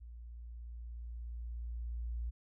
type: tone with level ramp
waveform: sine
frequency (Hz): 58.4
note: A#1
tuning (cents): +4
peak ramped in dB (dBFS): -47 to -35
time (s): 0-2.31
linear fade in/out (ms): 20
effects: none